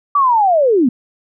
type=linear sweep; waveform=sine; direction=down; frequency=1174.7 to 223.2 Hz; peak=-9 dBFS; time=0.15-0.89 s; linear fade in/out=5 ms; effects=none

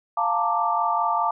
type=chord; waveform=sine; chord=Bb major seventh; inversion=second; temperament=equal with one note detuned; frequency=698.5 / 880 / 924.8 / 1174.7 Hz; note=F5 / A5 / Bb5 / D6; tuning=0 / 0 / -14 / 0 cents; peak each=-26 / -25 / -27 / -24 dBFS; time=0.17-1.31 s; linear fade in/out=5 ms; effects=none

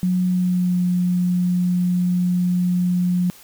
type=tone with pitch glide; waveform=sine; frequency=182 to 178.98 Hz; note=F#3 to F3; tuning=-28 to +43 cents; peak=-16 dBFS; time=0.03-3.3 s; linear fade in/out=0 ms; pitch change=-29 cents; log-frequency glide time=0.25-0.82 s; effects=white hiss -46 dBFS RMS until 3.43 s

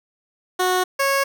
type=tone pair in turn; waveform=15% pulse; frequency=367 / 549.9 Hz; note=F#4 / C#5; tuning=-14 / -14 cents; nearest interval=perfect fifth; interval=700 cents; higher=second; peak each=-11 dBFS; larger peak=neither; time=0.59-0.84 / 0.99-1.24 s; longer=neither; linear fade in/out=10 ms; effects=none

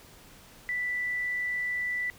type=tone; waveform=sine; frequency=1975.5 Hz; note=B6; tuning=in tune; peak=-28 dBFS; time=0.69-2.1 s; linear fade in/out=0 ms; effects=pink hiss -53 dBFS RMS until 2.18 s

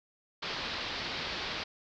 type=low-pass noise; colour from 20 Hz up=white; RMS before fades=-37 dBFS; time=0.42-1.64 s; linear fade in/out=10 ms; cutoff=4800 Hz; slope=48 dB/octave; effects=none

